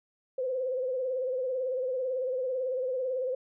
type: tone with vibrato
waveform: sine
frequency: 513 Hz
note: C5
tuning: 34 cents flat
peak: -28 dBFS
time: 0.38-3.35 s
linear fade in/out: 5 ms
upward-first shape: sine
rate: 18 Hz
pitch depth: 64 cents each way
effects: none